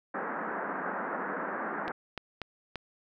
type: band-pass noise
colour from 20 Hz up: white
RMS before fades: -35 dBFS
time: 0.14-1.92 s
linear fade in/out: 5 ms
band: 180 to 1700 Hz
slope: 48 dB/octave
type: clicks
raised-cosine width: 0.3 ms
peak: -20 dBFS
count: 4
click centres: 1.88 / 2.177 / 2.417 / 2.757 s
effects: none